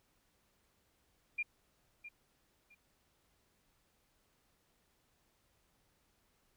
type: tone with echo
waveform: sine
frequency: 2400 Hz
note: D7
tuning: 37 cents sharp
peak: -33 dBFS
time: 1.38-1.43 s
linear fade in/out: 10 ms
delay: 660 ms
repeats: 2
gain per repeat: -13 dB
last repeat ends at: 2.75 s
effects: pink hiss -75 dBFS RMS until 6.56 s